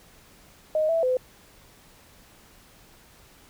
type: tone with pitch steps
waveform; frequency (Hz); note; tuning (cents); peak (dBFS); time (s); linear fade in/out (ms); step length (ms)
sine; 621 / 659 / 509; D#5 / E5 / C5; -3 / -1 / -48; -20; 0.75-1.17; 2; 140
effects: pink hiss -54 dBFS RMS until 3.49 s